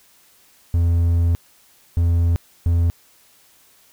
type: tone bursts at uneven times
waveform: triangle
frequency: 85 Hz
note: F2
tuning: 46 cents flat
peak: -12 dBFS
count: 3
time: 0.74-1.35 / 1.97-2.36 / 2.66-2.9 s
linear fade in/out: 0 ms
effects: white hiss -54 dBFS RMS until 3.92 s